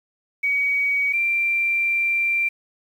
sine tone pair in turn, 2259 / 2361 Hz, C#7 / D7, +32 / +9 cents, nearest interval minor second, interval 77 cents, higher second, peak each -18 dBFS, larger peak neither, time 0.43-1.13 / 1.13-2.49 s, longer second, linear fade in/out 10 ms, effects 8-bit

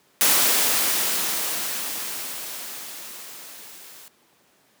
white noise with level ramp, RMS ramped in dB -17 to -45 dBFS, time 0.21-4.08 s, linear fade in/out 0 ms, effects pink hiss -60 dBFS RMS until 4.8 s + high-pass 200 Hz 12 dB/octave

